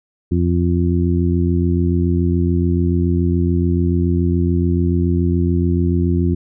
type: harmonic tone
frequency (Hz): 87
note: F2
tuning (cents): -6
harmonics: 1 / 2 / 3 / 4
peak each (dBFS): -16 / -19 / -21 / -22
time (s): 0.31-6.35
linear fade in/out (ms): 10
effects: none